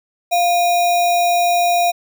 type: tone with sample-and-hold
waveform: sine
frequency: 698.5 Hz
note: F5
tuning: in tune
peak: -12 dBFS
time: 0.31-1.92 s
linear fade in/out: 20 ms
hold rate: 3150 Hz
effects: none